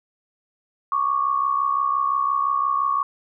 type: tone pair together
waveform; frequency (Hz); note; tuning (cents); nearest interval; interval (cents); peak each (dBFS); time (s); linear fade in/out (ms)
sine; 1108.9 / 1174.7; C#6 / D6; 0 / 0; minor second; 100; -20 / -24; 0.92-3.03; 2
effects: none